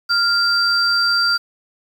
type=tone pair together; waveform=sine; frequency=1396.9 / 4699 Hz; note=F6 / D8; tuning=0 / 0 cents; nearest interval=octave + major sixth; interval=2100 cents; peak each=-16 dBFS; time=0.09-1.38 s; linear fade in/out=20 ms; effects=tanh soft clip ceiling -6 dBFS + 7-bit